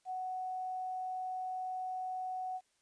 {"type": "tone with quantisation", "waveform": "sine", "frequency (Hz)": 743, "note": "F#5", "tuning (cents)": 7, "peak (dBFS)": -36, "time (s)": [0.05, 2.61], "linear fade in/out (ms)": 50, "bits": 11, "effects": ["white hiss -75 dBFS RMS until 2.81 s", "resampled to 22050 Hz"]}